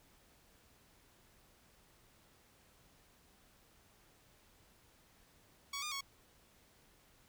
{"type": "tone with pitch steps", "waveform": "10% pulse", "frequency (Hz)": [1122, 1212, 1106], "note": ["C#6", "D#6", "C#6"], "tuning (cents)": [21, -46, -4], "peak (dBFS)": -31, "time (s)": [5.73, 6.009], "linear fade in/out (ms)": 5, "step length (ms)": 93, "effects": ["pink hiss -67 dBFS RMS until 7.28 s"]}